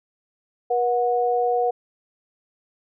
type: tone pair together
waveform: sine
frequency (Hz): 481.4 / 731.2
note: B4 / F#5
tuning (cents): -44 / -21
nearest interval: perfect fifth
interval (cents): 723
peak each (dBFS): -21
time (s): 0.7-1.71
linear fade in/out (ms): 10
effects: none